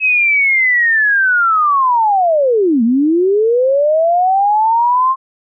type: linear two-way sweep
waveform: sine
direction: down then up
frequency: 2578 to 220 to 1069 Hz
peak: -9 dBFS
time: 0-5.16 s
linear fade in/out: 50 ms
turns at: 2.83 s
effects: none